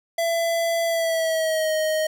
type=tone with pitch glide; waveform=square; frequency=670 to 625.1 Hz; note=E5 to D#5; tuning=+28 to +8 cents; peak=-21 dBFS; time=0.18-2.07 s; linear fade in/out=5 ms; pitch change=-120 cents; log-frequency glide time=0.85-1.73 s; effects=none